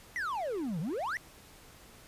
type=exponential two-way sweep; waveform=triangle; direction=down then up; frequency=2044 to 146.83 to 2044 Hz; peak=-30 dBFS; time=0.16-1.17 s; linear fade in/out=0 ms; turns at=0.8 s; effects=pink hiss -55 dBFS RMS until 2.07 s + resampled to 32000 Hz